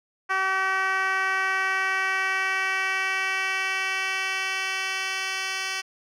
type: tone with band-pass filter sweep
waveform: 10% pulse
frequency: 381.5 Hz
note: G4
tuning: 47 cents flat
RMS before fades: -26 dBFS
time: 0.29-5.82 s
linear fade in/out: 20 ms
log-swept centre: 1400 to 3700 Hz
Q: 1.5
effects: none